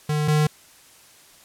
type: tone pair in turn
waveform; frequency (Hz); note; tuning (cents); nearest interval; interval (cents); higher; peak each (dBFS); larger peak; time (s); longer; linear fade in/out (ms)
square; 150.7 / 151.57; D3 / D#3; +45 / -45; unison; 10; second; -21 / -17; second; 0.09-0.28 / 0.28-0.47; neither; 5
effects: white hiss -51 dBFS RMS until 1.44 s + low-pass 12000 Hz 12 dB/octave